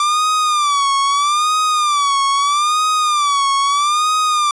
45% pulse tone with vibrato, 1174.7 Hz, D6, in tune, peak -13 dBFS, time 0-4.51 s, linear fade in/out 2 ms, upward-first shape sine, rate 0.78 Hz, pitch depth 110 cents each way, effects resampled to 22050 Hz

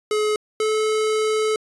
square tone pair in turn, 425.3 / 433 Hz, G#4 / A4, +41 / -28 cents, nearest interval unison, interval 31 cents, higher second, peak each -19 dBFS, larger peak neither, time 0.11-0.36 / 0.6-1.56 s, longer second, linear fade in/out 2 ms, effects resampled to 24000 Hz

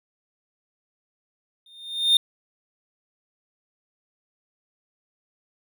triangle tone with exponential growth, 3642 Hz, A#7, 41 cents flat, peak -10 dBFS, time 1.66-2.17 s, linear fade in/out 2 ms, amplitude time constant 110 ms, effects none

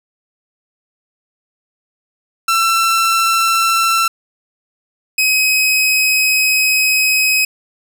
sawtooth tone pair in turn, 1343 / 2535 Hz, E6 / D#7, +32 / +32 cents, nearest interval major seventh, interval 1100 cents, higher second, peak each -8 dBFS, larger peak neither, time 2.48-4.08 / 5.18-7.45 s, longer second, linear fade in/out 5 ms, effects none

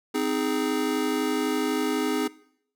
square chord, Ab major, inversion first, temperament just, 259.6 / 311.5 / 415.3 Hz, C4 / Eb4 / Ab4, -13 / +2 / 0 cents, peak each -29 dBFS, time 0.14-2.28 s, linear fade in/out 10 ms, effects noise-tail reverb RT60 0.7 s tail -21 dB re dry

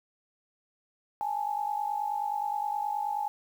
sine tone pair together, 824 / 873.5 Hz, G#5 / A5, -14 / -13 cents, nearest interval minor second, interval 101 cents, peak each -30 / -33 dBFS, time 1.21-3.28 s, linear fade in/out 0 ms, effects 9-bit

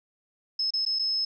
sine tone with dropouts, 5190 Hz, E8, 28 cents flat, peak -24 dBFS, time 0.59-1.25 s, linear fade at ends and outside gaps 5 ms, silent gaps 0.706-0.736 / 0.852-0.862 / 0.989-0.993 s, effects none

